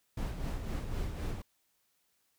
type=noise with tremolo; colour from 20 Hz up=brown; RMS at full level=-34 dBFS; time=0.17-1.42 s; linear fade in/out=5 ms; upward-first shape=sine; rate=3.9 Hz; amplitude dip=50%; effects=white hiss -75 dBFS RMS until 2.38 s